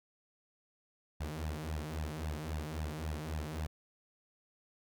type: tone with flanger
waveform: sawtooth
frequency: 77 Hz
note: D#2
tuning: 17 cents flat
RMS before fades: -39 dBFS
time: 1.2-3.67 s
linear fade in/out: 10 ms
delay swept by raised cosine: 1.1 to 6.3 ms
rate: 3.7 Hz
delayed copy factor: +0.95
effects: none